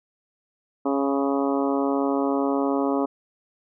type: harmonic tone with a mistuned harmonic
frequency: 138.59 Hz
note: C#3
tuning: in tune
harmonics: 2 / 3 / 4 / 5 / 6 / 7 / 8 / 9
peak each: -23 / -27 / -29 / -31 / -33 / -34 / -35 / -36 dBFS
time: 0.85-3.06 s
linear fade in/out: 10 ms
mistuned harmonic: 7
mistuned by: +23 cents
effects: none